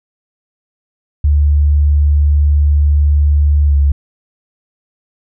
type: tone with pitch glide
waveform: sine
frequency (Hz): 73.2 to 70.83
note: D2 to C#2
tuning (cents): -5 to +38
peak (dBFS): -7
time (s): 1.24-3.92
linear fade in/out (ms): 5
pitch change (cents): -57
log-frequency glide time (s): 3.66-3.75
effects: none